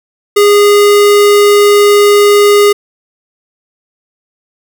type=tone; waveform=square; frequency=410.4 Hz; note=G#4; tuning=21 cents flat; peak=-4 dBFS; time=0.36-2.73 s; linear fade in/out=10 ms; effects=none